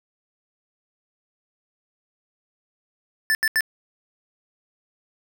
square tone bursts, 1760 Hz, A6, in tune, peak -18 dBFS, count 3, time 3.3-3.607 s, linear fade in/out 0 ms, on 49 ms, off 80 ms, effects none

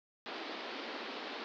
pink band-pass noise, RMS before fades -43 dBFS, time 0.26-1.44 s, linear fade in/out 0 ms, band 240 to 4700 Hz, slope 48 dB/octave, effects none

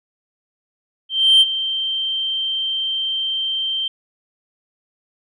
sine tone with ADSR envelope, 3136 Hz, G7, in tune, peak -5 dBFS, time 1.09-3.88 s, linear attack 320 ms, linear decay 34 ms, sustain -14 dB, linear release 4 ms, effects tanh soft clip ceiling -6 dBFS

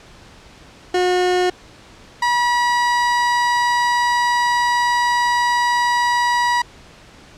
30% pulse tone pair in turn, 362 / 966.4 Hz, F#4 / B5, -38 / -38 cents, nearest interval octave + perfect fourth, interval 1700 cents, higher second, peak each -12 dBFS, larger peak neither, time 0.94-1.5 / 2.22-6.62 s, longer second, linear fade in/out 5 ms, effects pink hiss -44 dBFS RMS until 7.37 s + low-pass 6000 Hz 12 dB/octave

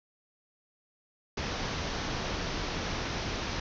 pink low-pass noise, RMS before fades -34 dBFS, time 1.37-3.6 s, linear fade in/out 5 ms, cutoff 6200 Hz, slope 96 dB/octave, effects none

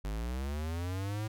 square linear sweep, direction up, 48.45 to 110 Hz, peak -34 dBFS, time 0.04-1.28 s, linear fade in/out 10 ms, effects none

